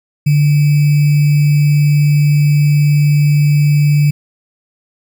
sine tone with sample-and-hold, 146.83 Hz, D3, in tune, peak -7 dBFS, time 0.26-4.11 s, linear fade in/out 10 ms, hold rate 2450 Hz, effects none

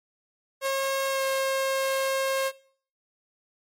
sawtooth tone with pitch glide, 541 to 536.3 Hz, C#5 to C5, -42 to +43 cents, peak -20 dBFS, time 0.61-2.52 s, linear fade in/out 50 ms, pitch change -15 cents, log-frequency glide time 1.08-1.23 s, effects noise-tail reverb RT60 0.5 s tail -19 dB re dry + MP3 64 kbps

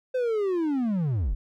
triangle linear sweep, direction down, 520 to 32.7 Hz, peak -21 dBFS, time 0.14-1.35 s, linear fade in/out 10 ms, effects none

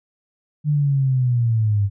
sine linear sweep, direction down, 151.3 to 98 Hz, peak -15 dBFS, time 0.64-1.9 s, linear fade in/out 50 ms, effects none

